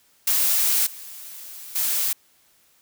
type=noise with level steps; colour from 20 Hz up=blue; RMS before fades=-20 / -39 / -23 dBFS; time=0.27-2.13 s; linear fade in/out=5 ms; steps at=0.86 / 1.75 s; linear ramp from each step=10 ms; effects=white hiss -60 dBFS RMS until 2.81 s